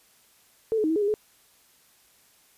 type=tone with pitch steps; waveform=sine; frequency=446.2 / 428 / 312.9 / 322.9 / 418.9 / 404.6 / 425.6 Hz; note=A4 / A4 / D#4 / E4 / G#4 / G#4 / G#4; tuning=+24 / -48 / +10 / -36 / +15 / -45 / +42 cents; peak=-21 dBFS; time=0.72-1.14 s; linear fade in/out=0 ms; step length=60 ms; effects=white hiss -60 dBFS RMS until 2.57 s + resampled to 32000 Hz